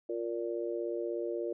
harmonic tone, 116.54 Hz, A#2, in tune, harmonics 3 / 4 / 5, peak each -35 / -37 / -39 dBFS, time 0.09-1.53 s, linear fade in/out 5 ms, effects none

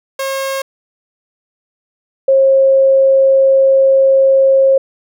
sawtooth / sine tone pair in turn, 540 / 537.9 Hz, C#5 / C5, -45 / +48 cents, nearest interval unison, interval 7 cents, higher first, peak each -13 / -6 dBFS, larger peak second, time 0.19-0.62 / 2.28-4.78 s, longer second, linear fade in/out 5 ms, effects none

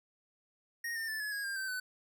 square tone with pitch steps, 1864.7 / 1808.5 / 1754 / 1701.1 / 1649.8 / 1600 / 1551.8 / 1505 Hz, A#6 / A6 / A6 / G#6 / G#6 / G6 / G6 / F#6, 0 / +47 / -6 / +41 / -12 / +35 / -18 / +29 cents, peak -36 dBFS, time 0.84-1.8 s, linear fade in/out 5 ms, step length 120 ms, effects none

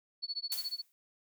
sine tone with tremolo, 4426 Hz, C#8, 3 cents flat, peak -32 dBFS, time 0.22-0.82 s, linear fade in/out 20 ms, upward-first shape sine, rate 14 Hz, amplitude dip 100%
blue noise with exponential decay, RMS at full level -35 dBFS, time 0.52-0.92 s, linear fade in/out 0 ms, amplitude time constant 85 ms
effects none

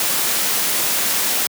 white noise, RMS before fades -19 dBFS, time 0-1.47 s, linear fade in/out 2 ms, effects high-pass 150 Hz 12 dB/octave

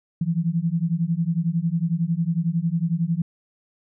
sine beating tone pair, 162 / 173 Hz, E3 / F3, -30 / -16 cents, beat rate 11 Hz, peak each -23 dBFS, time 0.21-3.22 s, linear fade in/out 5 ms, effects none

